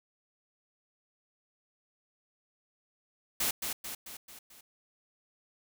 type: noise with echo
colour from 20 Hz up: white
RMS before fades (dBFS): -30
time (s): 3.4-3.51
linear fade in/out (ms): 5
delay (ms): 220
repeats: 5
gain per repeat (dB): -5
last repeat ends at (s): 4.61
effects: none